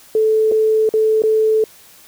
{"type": "tone with dropouts", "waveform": "sine", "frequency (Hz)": 436.9, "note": "A4", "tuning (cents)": -12, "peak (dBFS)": -11, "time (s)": [0.15, 1.64], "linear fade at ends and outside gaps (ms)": 2, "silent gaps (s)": [[0.515, 0.52], [0.891, 0.938], [1.221, 1.236]], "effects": ["white hiss -45 dBFS RMS until 2.07 s"]}